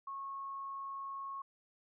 sine tone, 1095 Hz, C#6, 22 cents flat, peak -40 dBFS, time 0.07-1.42 s, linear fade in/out 5 ms, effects none

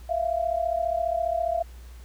sine tone pair together, 659.3 / 694.1 Hz, E5 / F5, 0 / -11 cents, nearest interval minor second, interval 89 cents, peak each -26 dBFS, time 0.09-1.63 s, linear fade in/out 10 ms, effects added 60 Hz sine -41 dBFS peak until 2.04 s + pink hiss -55 dBFS RMS until 2.04 s

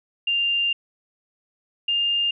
sine tone pair in turn, 2794 / 2809 Hz, F7 / F7, 0 / +9 cents, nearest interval unison, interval 9 cents, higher second, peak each -19 dBFS, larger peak neither, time 0.27-0.73 / 1.88-2.31 s, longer first, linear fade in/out 5 ms, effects none

